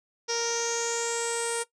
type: tone with low-pass filter sweep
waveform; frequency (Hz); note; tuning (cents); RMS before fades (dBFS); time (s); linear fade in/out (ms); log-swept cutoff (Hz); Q
sawtooth; 466.2; A#4; 0; -29; 0.28-1.64; 20; 5600 to 9000; 8.8
effects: noise-tail reverb RT60 0.1 s tail -17 dB re dry